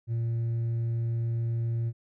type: tone with hard clipping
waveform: triangle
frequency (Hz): 115.9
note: A#2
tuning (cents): -10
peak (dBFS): -25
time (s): 0.07-1.93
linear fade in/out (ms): 50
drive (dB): 1
effects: none